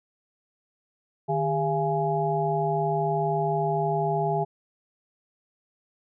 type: tone cluster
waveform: sine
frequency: 153.2 / 403.9 / 683 / 836 Hz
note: D#3 / G#4 / F5 / G#5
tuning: -27 / -48 / -39 / +11 cents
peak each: -28 dBFS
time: 1.28-4.45 s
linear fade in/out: 20 ms
effects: none